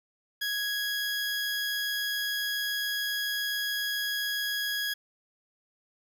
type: tone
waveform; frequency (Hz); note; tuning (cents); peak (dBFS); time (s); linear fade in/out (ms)
20% pulse; 1661.2; G#6; 0; -24; 0.41-4.94; 10
effects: none